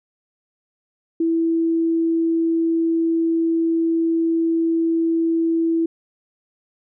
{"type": "tone", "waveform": "sine", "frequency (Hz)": 329.6, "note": "E4", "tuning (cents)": 0, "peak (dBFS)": -16, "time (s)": [1.2, 5.86], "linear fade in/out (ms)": 5, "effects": []}